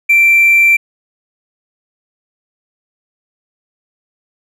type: tone with hard clipping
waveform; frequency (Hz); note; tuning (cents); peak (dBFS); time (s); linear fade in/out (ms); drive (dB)
triangle; 2349; D7; 0; -6; 0.09-0.77; 10; 4
effects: none